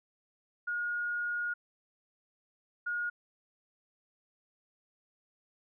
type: tone bursts at uneven times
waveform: sine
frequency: 1435 Hz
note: F6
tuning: 47 cents sharp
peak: -31 dBFS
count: 2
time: 0.67-1.54 / 2.86-3.1 s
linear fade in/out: 10 ms
effects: none